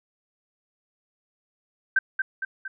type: tone with echo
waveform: sine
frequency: 1556 Hz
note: G6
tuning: 13 cents flat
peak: -16 dBFS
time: 1.96-1.99 s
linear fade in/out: 5 ms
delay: 230 ms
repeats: 3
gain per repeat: -5 dB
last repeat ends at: 2.68 s
effects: none